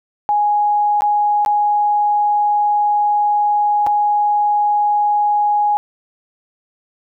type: tone with dropouts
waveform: sine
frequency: 830.6 Hz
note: G#5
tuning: in tune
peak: -12 dBFS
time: 0.29-5.77 s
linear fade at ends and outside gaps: 0 ms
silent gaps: 1.008-1.02 / 1.449-1.461 / 3.865-3.87 s
effects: none